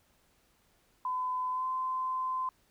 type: tone with pitch glide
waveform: sine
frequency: 1012 to 1030.9 Hz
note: B5 to C6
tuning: +42 to -26 cents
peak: -30 dBFS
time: 1.05-2.49 s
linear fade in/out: 2 ms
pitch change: +32 cents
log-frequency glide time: 1.51-1.66 s
effects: pink hiss -69 dBFS RMS until 2.7 s